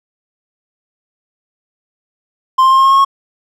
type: tone with pitch steps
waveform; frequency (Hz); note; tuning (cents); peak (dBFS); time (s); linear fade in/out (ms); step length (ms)
triangle; 1046.5 / 1054.4 / 1062.3 / 1070.3 / 1078.4 / 1086.5 / 1094.7; C6 / C6 / C6 / C6 / C#6 / C#6 / C#6; 0 / +13 / +26 / +39 / -48 / -35 / -22; -4; 2.58-3.049; 10; 67
effects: none